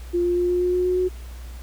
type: tone with pitch steps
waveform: sine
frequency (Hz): 349.2 / 351.6 / 354.1 / 356.5 / 359 / 361.5 / 364 / 366.6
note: F4 / F4 / F4 / F4 / F4 / F#4 / F#4 / F#4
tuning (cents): 0 / +12 / +24 / +36 / +48 / -40 / -28 / -16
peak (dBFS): -18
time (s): 0.13-1.09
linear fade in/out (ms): 20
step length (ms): 120
effects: added 60 Hz sine -34 dBFS peak until 1.62 s + pink hiss -48 dBFS RMS until 1.62 s